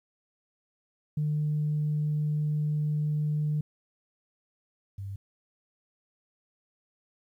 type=tone pair in turn; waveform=sine; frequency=150.5 / 98.48 Hz; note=D3 / G2; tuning=+43 / +8 cents; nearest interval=perfect fifth; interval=735 cents; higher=first; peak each=-24 / -34 dBFS; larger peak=first; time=1.17-3.61 / 4.98-5.16 s; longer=first; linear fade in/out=5 ms; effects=tanh soft clip ceiling -21 dBFS + 11-bit